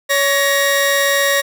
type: tone pair together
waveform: sawtooth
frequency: 560.5 / 1883 Hz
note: C#5 / A#6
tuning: +19 / +17 cents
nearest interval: octave + major sixth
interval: 2098 cents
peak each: -12 / -12 dBFS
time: 0.09-1.42 s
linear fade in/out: 20 ms
effects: none